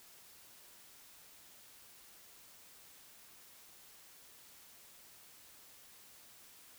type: silence
effects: white hiss -59 dBFS RMS until 6.78 s